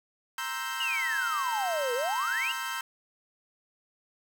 30% pulse chord, C dominant seventh, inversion third, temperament equal with one note detuned, 937.2 / 1046.5 / 1318.5 / 1568 Hz, Bb5 / C6 / E6 / G6, +9 / 0 / 0 / 0 cents, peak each -36 / -37 / -35 / -33 dBFS, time 0.38-2.81 s, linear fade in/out 2 ms
sine exponential two-way sweep, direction down then up, 2960 to 468.2 to 2960 Hz, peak -28 dBFS, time 0.8-2.52 s, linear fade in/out 5 ms, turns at 1.94 s
effects none

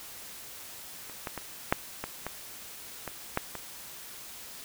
clicks, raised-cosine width 0.5 ms, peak -30 / -18 / -20 / -7 / -18 / -18 / -20 / -11 / -21 dBFS, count 9, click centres 1.097 / 1.272 / 1.377 / 1.725 / 2.04 / 2.266 / 3.077 / 3.374 / 3.553 s, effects white hiss -45 dBFS RMS until 4.64 s

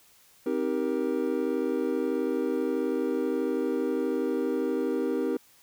triangle chord, C minor seventh, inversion none, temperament just, 261.6 / 314 / 392.4 / 470.9 Hz, C4 / Eb4 / G4 / Bb4, 0 / +16 / +2 / +18 cents, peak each -29 dBFS, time 0.46-5.37 s, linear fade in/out 5 ms, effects white hiss -59 dBFS RMS until 5.62 s

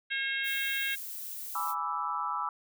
harmonic tone, 540 Hz, C#5, 45 cents flat, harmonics 3 / 4 / 5 / 6 / 7, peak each -33 / -35 / -37 / -39 / -40 dBFS, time 0.1-0.96 s, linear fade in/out 20 ms
violet noise, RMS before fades -40 dBFS, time 0.43-1.75 s, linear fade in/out 50 ms
sine chord, E dominant seventh, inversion first, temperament equal with one note detuned, 830.6 / 987.8 / 1169.2 / 1318.5 Hz, G#5 / B5 / D6 / E6, 0 / 0 / -8 / 0 cents, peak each -39 / -35 / -36 / -34 dBFS, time 1.55-2.49 s, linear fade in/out 2 ms
effects none

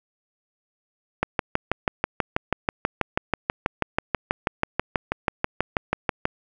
click train, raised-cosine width 0.5 ms, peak -5 dBFS, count 32, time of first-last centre 1.23-6.254 s, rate 6.17 Hz, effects none

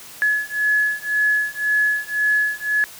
sine beating tone pair, 1700 / 1701.9 Hz, G#6 / G#6, +40 / +42 cents, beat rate 1.9 Hz, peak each -20 dBFS, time 0.22-2.84 s, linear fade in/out 0 ms, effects white hiss -40 dBFS RMS until 2.99 s + high-pass 60 Hz 12 dB/octave

